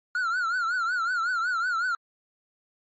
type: tone with vibrato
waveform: triangle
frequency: 1413 Hz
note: F6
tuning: 20 cents sharp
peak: -22 dBFS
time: 0.15-1.95 s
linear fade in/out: 2 ms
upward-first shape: triangle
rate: 5.4 Hz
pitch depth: 140 cents each way
effects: MP3 32 kbps